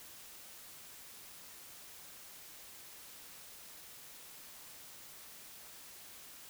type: silence
effects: white hiss -53 dBFS RMS until 6.49 s